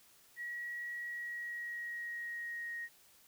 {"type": "tone with pitch glide", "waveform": "sine", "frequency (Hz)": [1915, 1874.5], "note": ["A#6", "A#6"], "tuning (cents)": [46, 9], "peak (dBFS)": -39, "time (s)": [0.36, 2.89], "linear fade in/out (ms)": 50, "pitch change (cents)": -37, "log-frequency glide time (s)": [0.96, 2.77], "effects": ["white hiss -64 dBFS RMS until 3.27 s"]}